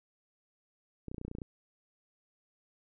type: clicks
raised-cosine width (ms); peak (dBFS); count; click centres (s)
3; -27; 11; 1.083 / 1.115 / 1.145 / 1.182 / 1.214 / 1.25 / 1.281 / 1.314 / 1.351 / 1.385 / 1.418
effects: none